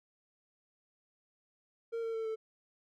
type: tone with pitch steps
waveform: triangle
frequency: 460.3 / 454 / 447.7 / 441.5 Hz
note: A#4 / A#4 / A4 / A4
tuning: -22 / -46 / +30 / +6 cents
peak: -32 dBFS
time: 1.92-2.36 s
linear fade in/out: 20 ms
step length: 110 ms
effects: none